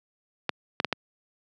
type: clicks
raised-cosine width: 0.3 ms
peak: -8 dBFS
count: 4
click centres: 0.493 / 0.801 / 0.847 / 0.927 s
effects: high-pass 150 Hz 12 dB/octave